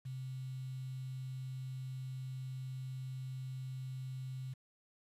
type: tone with quantisation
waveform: sine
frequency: 130.3 Hz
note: C3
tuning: 7 cents flat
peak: -40 dBFS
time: 0.05-4.54 s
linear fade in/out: 10 ms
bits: 10
effects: resampled to 32000 Hz